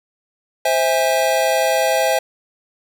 square chord, C augmented, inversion none, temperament just, 523.3 / 654.1 / 817.6 Hz, C5 / E5 / G#5, 0 / -14 / -27 cents, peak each -20 / -19 / -21 dBFS, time 0.65-2.19 s, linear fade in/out 5 ms, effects none

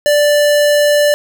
square tone, 587.3 Hz, D5, in tune, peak -9 dBFS, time 0.06-1.14 s, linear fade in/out 0 ms, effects none

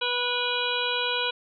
harmonic tone with a mistuned harmonic, 490 Hz, B4, 14 cents flat, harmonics 1 / 2 / 3 / 5 / 6 / 7 / 8, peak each -32 / -32 / -32 / -32 / -32 / -32 / -32 dBFS, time 0.01-1.31 s, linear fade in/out 10 ms, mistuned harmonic 7, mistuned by -62 cents, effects none

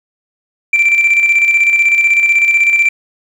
sine tone with tremolo, 2349 Hz, D7, in tune, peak -4 dBFS, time 0.73-2.89 s, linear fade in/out 5 ms, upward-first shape square, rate 16 Hz, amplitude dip 50%, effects tanh soft clip ceiling -4 dBFS + 7-bit

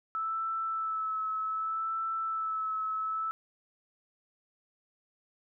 sine tone with vibrato, 1311 Hz, E6, 10 cents flat, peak -30 dBFS, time 0.15-3.31 s, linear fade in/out 0 ms, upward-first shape sine, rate 0.65 Hz, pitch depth 22 cents each way, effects none

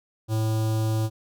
square tone with notch filter, 110 Hz, A2, in tune, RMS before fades -24 dBFS, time 0.28-1.1 s, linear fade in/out 50 ms, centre 2000 Hz, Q 0.74, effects none

